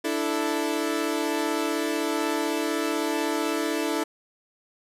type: chord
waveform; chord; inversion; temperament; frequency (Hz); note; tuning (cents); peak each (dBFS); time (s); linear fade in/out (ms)
sawtooth; D suspended second; none; equal; 293.7 / 329.6 / 440; D4 / E4 / A4; 0 / 0 / 0; -25 / -24 / -26; 0.04-4.04; 10
effects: resampled to 32000 Hz